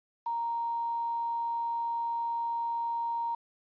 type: tone with quantisation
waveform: sine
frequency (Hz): 932.3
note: A#5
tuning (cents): 0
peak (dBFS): -29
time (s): 0.26-3.35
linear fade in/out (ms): 5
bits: 9
effects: resampled to 11025 Hz